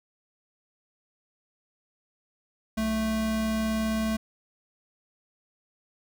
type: tone pair together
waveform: square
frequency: 61.74 / 220 Hz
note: B1 / A3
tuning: 0 / 0 cents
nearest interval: octave + minor seventh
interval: 2200 cents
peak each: -37 / -26 dBFS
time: 2.77-4.17 s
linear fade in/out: 10 ms
effects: none